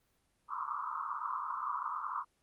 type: band-pass noise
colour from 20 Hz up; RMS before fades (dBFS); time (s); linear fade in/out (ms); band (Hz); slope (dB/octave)
white; -38; 0.48-2.25; 50; 960 to 1300; 96
effects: pink hiss -75 dBFS RMS until 2.42 s + Opus 24 kbps